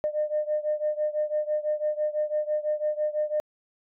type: beating tone pair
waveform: sine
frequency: 603 / 609 Hz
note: D5 / D#5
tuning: +46 / -37 cents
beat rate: 6 Hz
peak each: -26 / -28 dBFS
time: 0.04-3.4 s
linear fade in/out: 0 ms
effects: tanh soft clip ceiling -17 dBFS